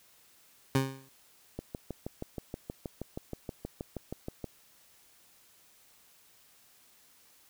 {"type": "tone with exponential decay", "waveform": "20% pulse", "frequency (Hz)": 134, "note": "C3", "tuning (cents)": 42, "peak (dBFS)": -17, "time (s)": [0.75, 1.09], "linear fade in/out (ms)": 2, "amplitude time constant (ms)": 72}
{"type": "click train", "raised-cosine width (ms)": 2, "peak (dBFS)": -23, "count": 19, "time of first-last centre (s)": [1.59, 4.443], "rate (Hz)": 6.31}
{"effects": ["white hiss -62 dBFS RMS until 7.49 s"]}